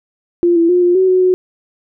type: tone with pitch steps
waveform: sine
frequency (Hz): 346.9 / 335 / 357.4 / 352.5 / 375.7 / 369.5 / 367.5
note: F4 / E4 / F4 / F4 / F#4 / F#4 / F#4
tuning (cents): -12 / +28 / +40 / +16 / +26 / -2 / -12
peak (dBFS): -8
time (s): 0.43-1.34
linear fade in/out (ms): 0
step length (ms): 130
effects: none